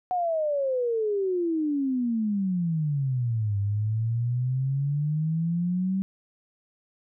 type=exponential two-way sweep; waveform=sine; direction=down then up; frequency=739 to 99.5 to 194.4 Hz; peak=-23 dBFS; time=0.11-6.02 s; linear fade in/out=0 ms; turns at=3.58 s; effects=none